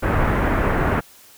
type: low-pass noise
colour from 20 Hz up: pink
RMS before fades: -19 dBFS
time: 0.02-1.01 s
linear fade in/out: 20 ms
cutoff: 1900 Hz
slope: 24 dB/octave
effects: white hiss -48 dBFS RMS until 1.37 s